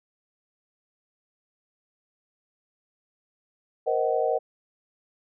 sine chord, C half-diminished seventh, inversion third, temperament just, 470.9 / 523.3 / 627.9 / 753.5 Hz, Bb4 / C5 / Eb5 / Gb5, +18 / 0 / +16 / +31 cents, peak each -26 / -28 / -27 / -28 dBFS, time 3.86-4.39 s, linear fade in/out 20 ms, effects none

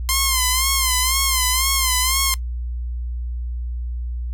5% pulse tone with vibrato, 1046.5 Hz, C6, in tune, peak -5 dBFS, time 0.09-2.34 s, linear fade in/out 0 ms, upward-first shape sine, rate 2 Hz, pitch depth 72 cents each way, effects noise-tail reverb RT60 0.1 s tail -20 dB re dry + added 60 Hz sine -23 dBFS peak until 4.33 s

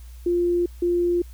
sine tone pair in turn, 349.2 / 349.2 Hz, F4 / F4, 0 / 0 cents, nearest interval unison, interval 0 cents, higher neither, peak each -18 dBFS, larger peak neither, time 0.26-0.66 / 0.82-1.22 s, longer neither, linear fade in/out 5 ms, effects added 60 Hz sine -38 dBFS peak until 1.33 s + white hiss -55 dBFS RMS until 1.33 s

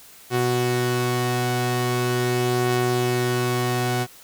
sawtooth tone pair together, 123.47 / 370 Hz, B2 / F#4, 0 / 0 cents, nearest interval octave + perfect fifth, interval 1900 cents, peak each -19 dBFS, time 0.3-4.07 s, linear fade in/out 50 ms, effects white hiss -47 dBFS RMS until 4.23 s

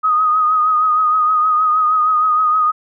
sine tone with vibrato, 1249 Hz, D#6, 6 cents sharp, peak -11 dBFS, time 0.03-2.72 s, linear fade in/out 20 ms, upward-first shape triangle, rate 6.4 Hz, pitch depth 45 cents each way, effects none

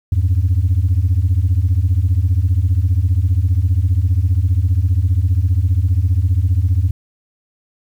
sine beating tone pair, 83.3 / 98.3 Hz, E2 / G2, +19 / +5 cents, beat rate 15 Hz, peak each -13 dBFS, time 0.12-6.91 s, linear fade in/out 5 ms, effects tanh soft clip ceiling -8 dBFS + 8-bit

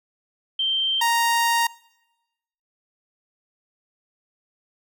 sine / sawtooth tone pair in turn, 3136 / 932.3 Hz, G7 / A#5, 0 / 0 cents, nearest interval octave + major sixth, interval 2100 cents, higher first, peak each -20 / -14 dBFS, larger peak second, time 0.59-1.01 / 1.01-1.67 s, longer second, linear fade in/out 5 ms, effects noise-tail reverb RT60 1.0 s tail -23 dB re dry

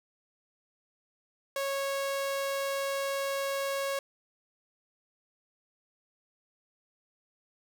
sawtooth tone, 551 Hz, C#5, 11 cents flat, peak -26 dBFS, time 1.56-3.99 s, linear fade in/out 2 ms, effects none

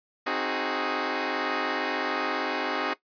10% pulse chord, Ab dominant seventh, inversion first, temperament equal with one note detuned, 264.2 / 311.1 / 370 / 415.3 Hz, C4 / Eb4 / Gb4 / Ab4, +17 / 0 / 0 / 0 cents, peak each -24 dBFS, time 0.26-2.94 s, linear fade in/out 10 ms, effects noise-tail reverb RT60 0.1 s tail -17 dB re dry + resampled to 11025 Hz

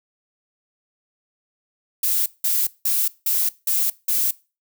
violet noise bursts, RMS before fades -20 dBFS, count 6, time 2.03-4.31 s, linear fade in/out 5 ms, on 230 ms, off 180 ms, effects noise-tail reverb RT60 0.3 s tail -21 dB re dry

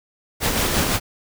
pink noise with tremolo, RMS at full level -19 dBFS, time 0.4-1 s, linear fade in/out 50 ms, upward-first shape sine, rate 5.8 Hz, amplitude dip 35%, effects none

